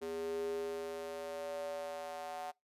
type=tone with high-pass filter sweep; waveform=square; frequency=81.8 Hz; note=E2; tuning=13 cents flat; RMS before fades=-41 dBFS; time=0.01-2.52 s; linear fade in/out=20 ms; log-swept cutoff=360 to 730 Hz; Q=6.4; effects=noise-tail reverb RT60 0.2 s tail -25 dB re dry + resampled to 32000 Hz